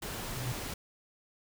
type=tone with exponential growth; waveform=sine; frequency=124.2 Hz; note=B2; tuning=10 cents sharp; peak=-30 dBFS; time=0.01-0.52 s; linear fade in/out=5 ms; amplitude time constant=110 ms
type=noise; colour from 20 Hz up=pink; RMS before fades=-39 dBFS; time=0.02-0.74 s; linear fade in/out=5 ms
effects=none